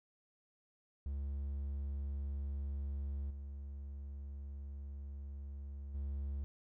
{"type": "tone with level steps", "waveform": "triangle", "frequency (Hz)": 69.9, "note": "C#2", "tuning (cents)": 15, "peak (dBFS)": [-35, -41, -35], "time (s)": [1.06, 6.44], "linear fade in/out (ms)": 0, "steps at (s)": [3.3, 5.94], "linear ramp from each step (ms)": 10, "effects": []}